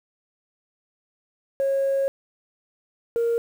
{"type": "tone pair in turn", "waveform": "sine", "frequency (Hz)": [546, 466], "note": ["C#5", "A#4"], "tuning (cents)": [-26, -1], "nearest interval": "minor third", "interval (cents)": 275, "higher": "first", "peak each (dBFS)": -18, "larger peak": "neither", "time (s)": [[1.6, 2.08], [3.16, 3.38]], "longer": "first", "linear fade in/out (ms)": 0, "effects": ["tanh soft clip ceiling -17 dBFS", "8-bit"]}